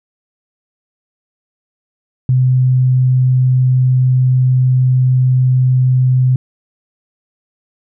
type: tone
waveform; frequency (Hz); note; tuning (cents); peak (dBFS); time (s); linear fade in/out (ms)
sine; 128.1; C3; -36; -8; 2.29-6.36; 2
effects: none